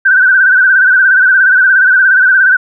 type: tone with vibrato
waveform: sine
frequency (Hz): 1525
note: G6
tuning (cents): -48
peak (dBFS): -4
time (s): 0.05-2.57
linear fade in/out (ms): 10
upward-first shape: sine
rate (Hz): 17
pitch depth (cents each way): 72
effects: none